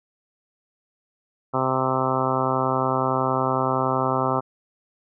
harmonic tone, 130.81 Hz, C3, in tune, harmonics 1 / 2 / 3 / 4 / 5 / 6 / 7 / 8 / 9 / 10, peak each -29 / -29 / -29 / -29 / -29 / -29 / -29 / -29 / -29 / -29 dBFS, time 1.53-4.41 s, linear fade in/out 20 ms, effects none

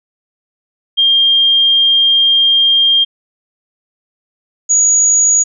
sine tone pair in turn, 3206 / 6776 Hz, G7 / G#8, +38 / +34 cents, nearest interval octave + minor second, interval 1296 cents, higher second, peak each -7 dBFS, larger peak neither, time 0.97-3.05 / 4.69-5.44 s, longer first, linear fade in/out 20 ms, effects none

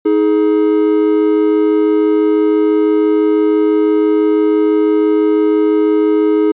triangle tone pair together, 315.3 / 421.3 Hz, D#4 / G#4, +23 / +25 cents, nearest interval perfect fourth, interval 502 cents, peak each -10 dBFS, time 0.05-6.52 s, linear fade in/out 10 ms, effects resampled to 8000 Hz

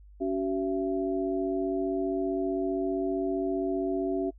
sine tone cluster, 281.3 / 376.6 / 671 Hz, C#4 / F#4 / E5, +26 / +31 / +31 cents, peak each -30 / -29 / -34 dBFS, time 0.2-4.31 s, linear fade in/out 20 ms, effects noise-tail reverb RT60 0.1 s tail -26 dB re dry + added 50 Hz sine -49 dBFS peak until 4.38 s

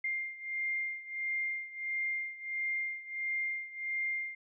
sine beating tone pair, 2108 / 2109.5 Hz, C7 / C7, +12 / +14 cents, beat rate 1.5 Hz, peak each -35 / -38 dBFS, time 0.04-4.35 s, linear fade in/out 5 ms, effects none

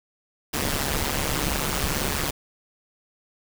pink noise with amplitude modulation, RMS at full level -22 dBFS, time 0.53-2.31 s, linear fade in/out 10 ms, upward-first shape sine, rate 142 Hz, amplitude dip 85%, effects none

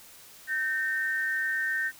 sine tone pair together, 1549.8 / 1827 Hz, G6 / A#6, -20 / -35 cents, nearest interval minor third, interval 285 cents, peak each -30 / -28 dBFS, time 0.47-1.92 s, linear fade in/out 50 ms, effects white hiss -51 dBFS RMS until 1.99 s

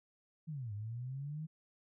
sine linear two-way sweep, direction down then up, 164.81 to 100.2 to 160.1 Hz, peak -39 dBFS, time 0.47-1.47 s, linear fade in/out 20 ms, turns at 0.73 s, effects none

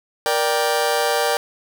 sawtooth chord, G minor, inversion first, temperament just, 470.4 / 588 / 784 Hz, Bb4 / D5 / G5, +16 / +2 / 0 cents, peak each -18 dBFS, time 0.26-1.37 s, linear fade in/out 0 ms, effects none

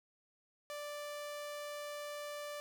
sawtooth tone, 587.3 Hz, D5, in tune, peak -38 dBFS, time 0.7-2.6 s, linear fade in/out 0 ms, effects none

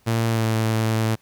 sawtooth tone with pitch glide, 114.3 to 111.24 Hz, A#2 to A2, -34 to +19 cents, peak -15 dBFS, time 0.06-1.16 s, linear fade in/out 20 ms, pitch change -47 cents, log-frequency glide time 0.28-0.5 s, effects pink hiss -60 dBFS RMS until 1.21 s

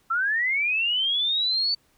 sine linear sweep, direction up, 1308 to 4531 Hz, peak -21 dBFS, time 0.1-1.75 s, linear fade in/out 10 ms, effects pink hiss -64 dBFS RMS until 1.97 s

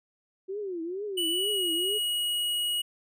sine tone with vibrato, 370 Hz, F#4, in tune, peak -31 dBFS, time 0.48-1.99 s, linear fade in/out 20 ms, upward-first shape triangle, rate 2.2 Hz, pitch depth 250 cents each way
square tone with pitch glide, 2960 to 2902 Hz, F#7 to F#7, 0 to -34 cents, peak -27 dBFS, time 1.17-2.82 s, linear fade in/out 10 ms, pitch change -34 cents, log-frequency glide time 1.31-1.61 s
effects none

